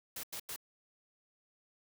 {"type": "noise bursts", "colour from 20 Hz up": "white", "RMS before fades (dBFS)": -42, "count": 3, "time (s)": [0.16, 0.562], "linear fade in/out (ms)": 5, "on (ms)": 74, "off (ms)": 90, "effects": []}